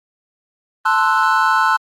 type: chord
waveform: triangle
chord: F# half-diminished seventh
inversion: first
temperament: equal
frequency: 880 / 1046.5 / 1318.5 / 1480 Hz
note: A5 / C6 / E6 / F#6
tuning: 0 / 0 / 0 / 0 cents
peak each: -16 dBFS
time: 0.85-1.77 s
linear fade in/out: 10 ms
effects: Opus 32 kbps